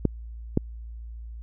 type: clicks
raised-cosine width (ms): 3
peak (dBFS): -7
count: 2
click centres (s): 0.053 / 0.574
effects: added 57 Hz sine -36 dBFS peak until 1.42 s